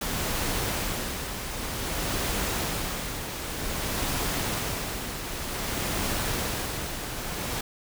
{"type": "noise with tremolo", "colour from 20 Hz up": "pink", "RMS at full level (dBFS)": -28, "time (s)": [0.01, 7.61], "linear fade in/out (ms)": 5, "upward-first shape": "sine", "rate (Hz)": 0.53, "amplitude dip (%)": 50, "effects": []}